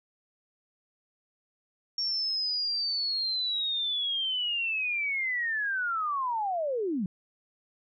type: linear sweep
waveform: sine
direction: down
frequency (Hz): 5520 to 170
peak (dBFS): -27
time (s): 1.98-7.06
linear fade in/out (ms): 2
effects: none